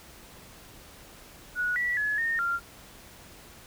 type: tone with pitch steps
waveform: sine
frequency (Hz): 1463 / 1948 / 1701 / 1835 / 1387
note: F#6 / B6 / G#6 / A#6 / F6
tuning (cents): -20 / -24 / +41 / -28 / -12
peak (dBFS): -25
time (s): 1.55-2.6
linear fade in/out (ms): 50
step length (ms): 210
effects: pink hiss -50 dBFS RMS until 3.66 s